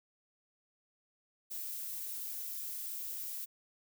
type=noise; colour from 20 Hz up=violet; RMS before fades=-41 dBFS; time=1.5-3.46 s; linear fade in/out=20 ms; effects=none